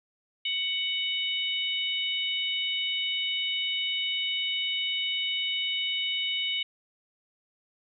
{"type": "harmonic tone", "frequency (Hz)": 744, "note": "F#5", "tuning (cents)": 9, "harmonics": [3, 4, 5], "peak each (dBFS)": [-33, -29, -33], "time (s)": [0.45, 6.63], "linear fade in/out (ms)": 5, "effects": []}